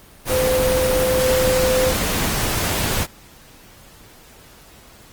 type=tone in noise; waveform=sine; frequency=513 Hz; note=C5; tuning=34 cents flat; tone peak=-16 dBFS; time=0.28-1.94 s; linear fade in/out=50 ms; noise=pink; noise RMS=-21 dBFS; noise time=0.25-3.07 s; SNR=+2 dB; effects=pink hiss -46 dBFS RMS until 5.12 s + Opus 24 kbps